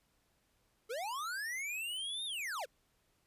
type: linear two-way sweep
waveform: square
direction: up then down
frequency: 415.3 to 3729 to 419.3 Hz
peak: -38 dBFS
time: 0.89-2.66 s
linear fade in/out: 20 ms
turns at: 2.25 s
effects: pink hiss -75 dBFS RMS until 3.26 s + resampled to 32000 Hz